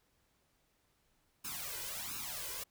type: noise with flanger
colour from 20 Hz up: white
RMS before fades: -42 dBFS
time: 1.44-2.64 s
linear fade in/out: 10 ms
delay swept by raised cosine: 0.75 to 2.05 ms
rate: 1.4 Hz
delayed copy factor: +0.95
effects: pink hiss -75 dBFS RMS until 2.7 s